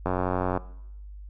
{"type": "click train", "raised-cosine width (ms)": 1, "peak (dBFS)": -12, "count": 48, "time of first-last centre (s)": [0.06, 0.574], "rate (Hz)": 91.4, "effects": ["noise-tail reverb RT60 0.8 s tail -19 dB re dry", "added 50 Hz sine -39 dBFS peak until 1.29 s"]}